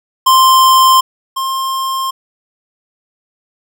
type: tone pair in turn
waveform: square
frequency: 1046.5 / 1061.1 Hz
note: C6 / C6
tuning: 0 / +24 cents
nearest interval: unison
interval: 24 cents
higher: second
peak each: -6 / -16 dBFS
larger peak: first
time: 0.26-1.01 / 1.36-2.11 s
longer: neither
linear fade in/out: 10 ms
effects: none